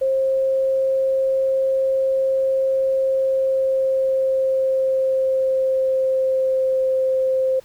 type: tone with pitch glide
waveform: sine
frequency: 532 to 523.8 Hz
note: C5 to C5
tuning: +29 to +2 cents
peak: -16 dBFS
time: 0.01-7.6 s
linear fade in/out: 10 ms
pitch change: -27 cents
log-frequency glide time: 2.98-7.02 s
effects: pink hiss -52 dBFS RMS until 7.64 s